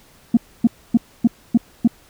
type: tone bursts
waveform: sine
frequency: 233.1 Hz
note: A#3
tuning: in tune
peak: -7 dBFS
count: 6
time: 0.34-1.876 s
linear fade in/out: 5 ms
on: 31 ms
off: 270 ms
effects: tanh soft clip ceiling -5 dBFS + pink hiss -51 dBFS RMS until 2.09 s